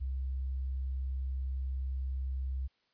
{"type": "tone", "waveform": "sine", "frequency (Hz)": 65.7, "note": "C2", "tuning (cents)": 8, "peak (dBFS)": -32, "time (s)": [0, 2.68], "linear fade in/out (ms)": 20, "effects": ["white hiss -74 dBFS RMS until 2.93 s", "resampled to 11025 Hz"]}